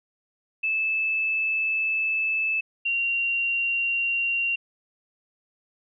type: tone pair in turn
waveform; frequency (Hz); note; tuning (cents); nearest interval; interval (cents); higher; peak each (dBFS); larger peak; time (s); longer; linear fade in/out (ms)
sine; 2621 / 2760; E7 / F7; -11 / -21; minor second; 90; second; -22; neither; 0.63-2.61 / 2.85-4.56; first; 10
effects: none